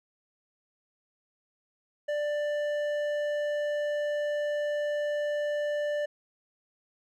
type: tone with hard clipping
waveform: sine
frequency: 590 Hz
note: D5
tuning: 8 cents sharp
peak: -29 dBFS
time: 2.08-6.06 s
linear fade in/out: 10 ms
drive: 8 dB
effects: none